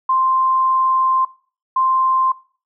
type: tone bursts at uneven times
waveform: sine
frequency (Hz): 1046.5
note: C6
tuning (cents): 0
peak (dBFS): -13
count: 2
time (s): 0.09-1.25 / 1.76-2.32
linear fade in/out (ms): 5
effects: noise-tail reverb RT60 0.4 s tail -19 dB re dry